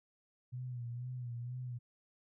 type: tone with vibrato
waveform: sine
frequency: 122.6 Hz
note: B2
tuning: 12 cents flat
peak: -39 dBFS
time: 0.52-1.79 s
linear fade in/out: 20 ms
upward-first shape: sine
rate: 2.1 Hz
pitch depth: 60 cents each way
effects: none